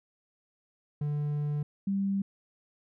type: tone pair in turn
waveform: triangle / sine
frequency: 147.3 / 196.62 Hz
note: D3 / G3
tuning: +6 / +5 cents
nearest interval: perfect fourth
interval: 499 cents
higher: second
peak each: -26 dBFS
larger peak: neither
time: 1.01-1.63 / 1.87-2.22 s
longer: first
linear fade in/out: 5 ms
effects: none